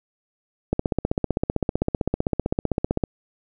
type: click train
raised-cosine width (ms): 2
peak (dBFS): -7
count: 37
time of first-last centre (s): 0.73-3.038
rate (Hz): 15.6
effects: none